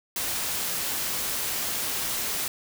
white noise, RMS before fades -29 dBFS, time 0.16-2.48 s, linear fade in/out 2 ms, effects none

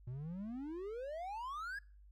triangle exponential sweep, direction up, 118.3 to 1700 Hz, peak -39 dBFS, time 0.07-1.79 s, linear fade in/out 5 ms, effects noise-tail reverb RT60 0.4 s tail -24 dB re dry + added 50 Hz sine -57 dBFS peak until 2.11 s

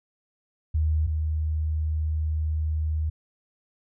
sine tone pair in turn, 77.78 / 77.78 Hz, D#2 / D#2, 0 / 0 cents, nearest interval unison, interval 0 cents, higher neither, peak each -20 / -23 dBFS, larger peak first, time 0.74-1.07 / 1.07-3.1 s, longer second, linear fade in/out 10 ms, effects none

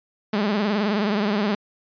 sawtooth tone with vibrato, 207.1 Hz, G#3, 5 cents flat, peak -16 dBFS, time 0.33-1.55 s, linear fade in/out 5 ms, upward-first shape triangle, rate 19 Hz, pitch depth 120 cents each way, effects resampled to 11025 Hz

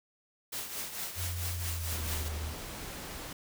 white noise with tremolo, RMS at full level -36 dBFS, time 0.52-2.29 s, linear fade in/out 10 ms, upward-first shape triangle, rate 4.5 Hz, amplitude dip 65%
sine tone with pitch glide, 87.31 to 77.78 Hz, F2 to D#2, 0 to 0 cents, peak -34 dBFS, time 1.15-2.54 s, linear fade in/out 50 ms, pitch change -200 cents, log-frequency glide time 1.54-2.18 s
pink noise, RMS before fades -42 dBFS, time 1.92-3.33 s, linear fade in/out 5 ms
effects none

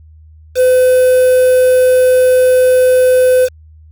triangle tone with quantisation, 508 Hz, B4, 49 cents sharp, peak -4 dBFS, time 0.55-3.49 s, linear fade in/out 50 ms, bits 4, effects added 78 Hz sine -37 dBFS peak until 3.91 s

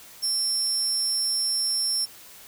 30% pulse tone, 5400 Hz, E8, 41 cents sharp, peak -19 dBFS, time 0.22-2.06 s, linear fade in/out 20 ms, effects white hiss -47 dBFS RMS until 2.47 s

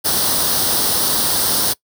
white noise with comb filter, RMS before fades -17 dBFS, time 0.04-1.74 s, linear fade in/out 20 ms, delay 0.21 ms, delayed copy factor +0.7, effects noise-tail reverb RT60 0.1 s tail -22 dB re dry + high-pass 60 Hz 12 dB/octave

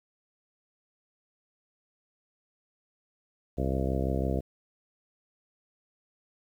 harmonic tone with a mistuned harmonic, 66 Hz, C2, 16 cents sharp, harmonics 1 / 2 / 3 / 4 / 5 / 6 / 7 / 8 / 9 / 10, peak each -30 / -33 / -35 / -36 / -37 / -38 / -38 / -39 / -40 / -40 dBFS, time 3.57-4.41 s, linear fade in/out 20 ms, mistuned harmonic 10, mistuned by +35 cents, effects 10-bit

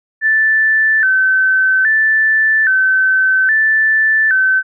sine tone with vibrato, 1642 Hz, G#6, 20 cents flat, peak -9 dBFS, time 0.21-4.63 s, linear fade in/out 50 ms, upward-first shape square, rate 0.61 Hz, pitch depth 120 cents each way, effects none

